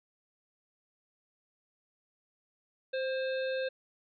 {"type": "harmonic tone with a mistuned harmonic", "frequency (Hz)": 523, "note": "C5", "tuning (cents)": -1, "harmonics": [1, 3, 5, 7, 8], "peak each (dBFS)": [-31, -40, -45, -46, -49], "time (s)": [2.93, 3.69], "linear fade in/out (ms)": 10, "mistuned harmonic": 3, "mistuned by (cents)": 33, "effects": []}